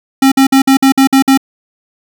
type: tone bursts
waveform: square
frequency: 268.7 Hz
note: C4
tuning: 46 cents sharp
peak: -5 dBFS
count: 8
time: 0.22-1.375 s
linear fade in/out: 5 ms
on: 98 ms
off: 53 ms
effects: none